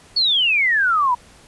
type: exponential sweep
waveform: sine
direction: down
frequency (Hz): 4510 to 944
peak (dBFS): -14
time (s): 0.16-1.15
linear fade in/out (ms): 10
effects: pink hiss -48 dBFS RMS until 1.47 s + resampled to 24000 Hz